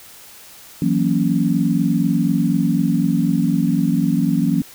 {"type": "chord", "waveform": "sine", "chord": "F# dominant seventh", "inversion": "third", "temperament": "equal", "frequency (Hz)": [164.81, 185, 233.1, 277.2], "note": ["E3", "F#3", "A#3", "C#4"], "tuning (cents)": [0, 0, 0, 0], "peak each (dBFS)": -20, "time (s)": [0.82, 4.62], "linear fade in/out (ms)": 2, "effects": ["white hiss -42 dBFS RMS until 4.74 s"]}